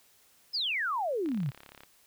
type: exponential sweep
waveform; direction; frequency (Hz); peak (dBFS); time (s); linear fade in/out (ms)
sine; down; 5274 to 123.2; -28; 0.53-1.51; 20
type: click train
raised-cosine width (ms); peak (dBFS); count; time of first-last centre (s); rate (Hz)
0.3; -32; 21; 1.26-1.835; 34.8
effects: white hiss -63 dBFS RMS until 2.06 s